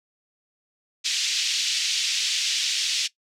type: band-pass noise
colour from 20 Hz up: pink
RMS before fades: -25 dBFS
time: 1.04-3.08 s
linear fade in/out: 20 ms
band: 2800 to 6400 Hz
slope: 24 dB/octave
effects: noise-tail reverb RT60 0.1 s tail -18 dB re dry